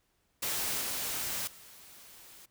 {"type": "noise with level steps", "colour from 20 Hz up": "white", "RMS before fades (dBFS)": [-33, -35, -53], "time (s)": [0.42, 2.46], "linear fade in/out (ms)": 10, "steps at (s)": [0.81, 1.47], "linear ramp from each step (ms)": 5, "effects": ["pink hiss -74 dBFS RMS until 2.5 s"]}